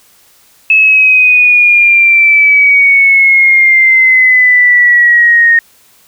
sine exponential sweep, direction down, 2600 to 1848 Hz, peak -3 dBFS, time 0.7-5.59 s, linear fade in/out 2 ms, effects white hiss -46 dBFS RMS until 6.07 s

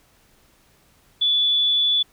sine tone, 3452 Hz, A7, 34 cents flat, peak -16 dBFS, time 1.21-2.03 s, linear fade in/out 10 ms, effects pink hiss -58 dBFS RMS until 2.12 s

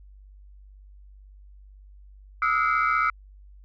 sine tone cluster, 1225 / 1300 / 1426 / 2079 / 2288 Hz, D#6 / E6 / F6 / C7 / D7, -27 / -24 / +36 / -12 / -46 cents, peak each -28 / -22 / -26 / -30 / -31 dBFS, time 2.42-3.1 s, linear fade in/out 2 ms, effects tanh soft clip ceiling -12 dBFS + added 49 Hz sine -46 dBFS peak until 3.64 s

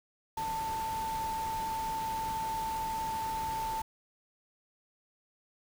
sine tone in noise, 889 Hz, A5, 18 cents sharp, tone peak -32 dBFS, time 0.37-3.82 s, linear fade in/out 5 ms, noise pink, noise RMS -43 dBFS, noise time 0.37-3.82 s, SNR +8 dB, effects none

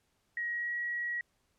sine tone with pitch glide, 1896 to 1912.5 Hz, A#6 to A#6, +29 to +44 cents, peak -32 dBFS, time 0.37-1.21 s, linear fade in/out 2 ms, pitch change +15 cents, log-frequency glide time 0.51-0.74 s, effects pink hiss -75 dBFS RMS until 1.58 s + low-pass 12000 Hz 12 dB/octave

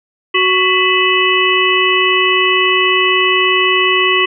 harmonic tone with a mistuned harmonic, 370.9 Hz, F#4, 4 cents sharp, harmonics 1 / 3 / 5 / 7 / 8, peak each -16 / -16 / -16 / -16 / -16 dBFS, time 0.34-4.26 s, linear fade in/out 10 ms, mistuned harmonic 5, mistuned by +120 cents, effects none

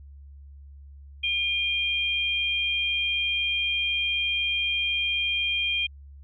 sine tone pair together, 2426 / 3187 Hz, D#7 / G7, -44 / +28 cents, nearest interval perfect fourth, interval 472 cents, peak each -26 dBFS, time 1.23-5.87 s, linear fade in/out 10 ms, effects added 70 Hz sine -43 dBFS peak until 6.23 s

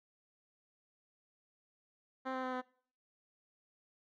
10% pulse tone with pitch steps, 261.6 / 258.9 / 256.2 / 253.6 Hz, C4 / C4 / C4 / B3, 0 / -18 / -36 / +46 cents, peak -28 dBFS, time 2.25-2.618 s, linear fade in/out 20 ms, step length 92 ms, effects noise-tail reverb RT60 0.5 s tail -22 dB re dry + low-pass 2000 Hz 12 dB/octave

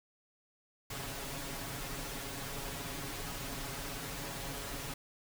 pink noise with comb filter, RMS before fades -41 dBFS, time 0.9-4.94 s, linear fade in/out 5 ms, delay 7.2 ms, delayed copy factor +0.8, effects none

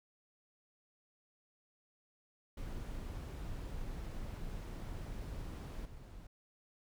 brown noise with level steps, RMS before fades -43 / -51 dBFS, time 2.57-6.27 s, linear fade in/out 5 ms, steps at 5.85 s, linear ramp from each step 5 ms, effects none

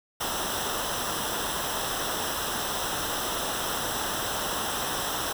pink noise with comb filter, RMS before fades -30 dBFS, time 0.2-5.33 s, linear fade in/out 10 ms, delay 0.44 ms, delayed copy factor -0.75, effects none

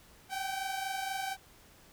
sawtooth tone pair together, 765 / 789.2 Hz, G5 / G5, -42 / +11 cents, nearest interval minor second, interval 53 cents, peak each -32 / -35 dBFS, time 0.29-1.37 s, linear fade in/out 50 ms, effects pink hiss -59 dBFS RMS until 1.92 s

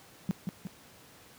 sine tone with echo, 185 Hz, F#3, in tune, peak -24 dBFS, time 0.29-0.31 s, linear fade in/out 0 ms, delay 180 ms, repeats 2, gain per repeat -5 dB, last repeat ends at 0.67 s, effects pink hiss -55 dBFS RMS until 1.38 s + high-pass 100 Hz 12 dB/octave

